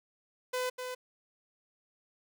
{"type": "tone with echo", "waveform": "sawtooth", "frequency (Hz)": 504, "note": "B4", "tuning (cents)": 35, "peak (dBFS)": -27, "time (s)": [0.53, 0.7], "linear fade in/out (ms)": 10, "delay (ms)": 250, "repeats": 1, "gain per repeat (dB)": -6, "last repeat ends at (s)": 0.95, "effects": []}